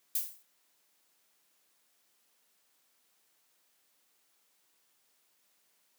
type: noise with exponential decay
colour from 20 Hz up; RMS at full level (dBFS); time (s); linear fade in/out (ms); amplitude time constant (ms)
violet; -27; 0.15-0.43; 5; 60
effects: white hiss -72 dBFS RMS until 5.98 s + high-pass 200 Hz 12 dB/octave